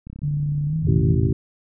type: click train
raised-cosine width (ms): 5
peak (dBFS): -24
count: 32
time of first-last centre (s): 0.07-1.001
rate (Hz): 33.3
type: tone with pitch glide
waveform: sine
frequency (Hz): 146.2 to 158.51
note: D3 to D#3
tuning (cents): -7 to +32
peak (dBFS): -20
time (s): 0.23-1.15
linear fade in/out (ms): 5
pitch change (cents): +139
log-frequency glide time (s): 0.67-0.75
type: chord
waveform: sine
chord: F suspended fourth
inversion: none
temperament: equal with one note detuned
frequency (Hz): 86.35 / 116.54 / 130.81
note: F2 / Bb2 / C3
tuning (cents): -19 / 0 / 0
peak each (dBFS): -22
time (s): 0.83-1.33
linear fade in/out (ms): 10
type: harmonic tone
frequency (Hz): 55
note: A1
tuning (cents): 0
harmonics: 1 / 2 / 3 / 4 / 5 / 6 / 7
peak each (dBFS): -29 / -29 / -29 / -29 / -29 / -29 / -29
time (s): 0.87-1.33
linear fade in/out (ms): 5
effects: none